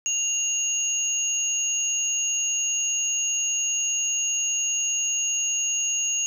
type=tone pair together; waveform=sine; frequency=2794 / 6645 Hz; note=F7 / G#8; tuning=0 / 0 cents; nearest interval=octave + minor third; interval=1500 cents; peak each=-29 / -23 dBFS; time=0.06-6.26 s; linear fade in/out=0 ms; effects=8-bit